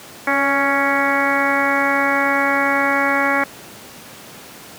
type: harmonic tone with a mistuned harmonic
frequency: 277.7 Hz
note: C#4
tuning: 3 cents sharp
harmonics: 1 / 2 / 3 / 4 / 5 / 6 / 7 / 8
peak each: -23 / -23 / -23 / -23 / -23 / -23 / -23 / -23 dBFS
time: 0.27-3.44 s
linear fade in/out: 5 ms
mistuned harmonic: 2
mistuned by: +22 cents
effects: pink hiss -38 dBFS RMS until 4.78 s + high-pass 150 Hz 12 dB/octave